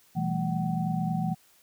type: tone cluster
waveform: sine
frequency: 123.1 / 166 / 195 / 218.9 / 753 Hz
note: B2 / E3 / G3 / A3 / F#5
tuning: -5 / +12 / -9 / -9 / +30 cents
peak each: -36 / -28 / -34 / -34 / -34 dBFS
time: 0.15-1.35 s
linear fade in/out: 20 ms
effects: white hiss -61 dBFS RMS until 1.62 s